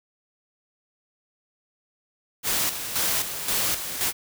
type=noise with tremolo; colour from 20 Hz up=white; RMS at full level=-24 dBFS; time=2.43-4.13 s; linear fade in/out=50 ms; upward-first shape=square; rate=1.9 Hz; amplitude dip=60%; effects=none